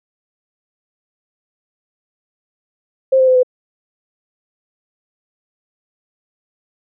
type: tone with pitch steps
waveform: sine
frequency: 528 / 520.1 / 512.4 / 504.7 Hz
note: C5 / C5 / C5 / B4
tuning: +16 / -10 / -36 / +38 cents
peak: -8 dBFS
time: 3.12-3.432 s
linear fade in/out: 10 ms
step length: 78 ms
effects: none